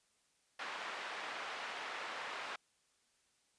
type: band-pass noise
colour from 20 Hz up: pink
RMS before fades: -44 dBFS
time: 0.59-2.56 s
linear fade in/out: 5 ms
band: 860 to 2600 Hz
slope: 12 dB/octave
effects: white hiss -75 dBFS RMS until 3.58 s + resampled to 22050 Hz